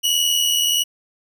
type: tone pair together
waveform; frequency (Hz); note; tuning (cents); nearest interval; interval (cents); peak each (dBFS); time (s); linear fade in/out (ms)
sawtooth; 2879 / 2960; F#7 / F#7; -48 / 0; unison; 48; -16 / -16; 0.03-0.84; 20
effects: none